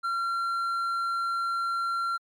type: tone with hard clipping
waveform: triangle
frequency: 1370 Hz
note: F6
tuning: 34 cents flat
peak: -27 dBFS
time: 0.03-2.18 s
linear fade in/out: 20 ms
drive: 7 dB
effects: MP3 96 kbps